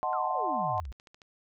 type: chord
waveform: sine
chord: D# diminished seventh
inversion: none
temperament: equal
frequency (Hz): 622.3 / 740 / 880 / 1046.5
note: D#5 / F#5 / A5 / C6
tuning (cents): 0 / 0 / 0 / 0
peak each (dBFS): -36 / -31 / -34 / -32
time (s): 0.03-0.8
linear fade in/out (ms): 0
type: exponential sweep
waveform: sine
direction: down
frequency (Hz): 1443 to 55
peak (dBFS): -36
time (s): 0.13-0.92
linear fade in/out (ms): 0
type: click train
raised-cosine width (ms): 0.2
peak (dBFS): -35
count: 7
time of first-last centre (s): 0.78-1.218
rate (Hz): 13.7
effects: none